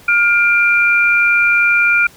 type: tone pair together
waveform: sine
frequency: 1415 / 2378 Hz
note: F6 / D7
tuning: +22 / +21 cents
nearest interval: major sixth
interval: 899 cents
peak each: -12 dBFS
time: 0.08-2.07 s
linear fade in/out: 5 ms
effects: pink hiss -43 dBFS RMS until 2.16 s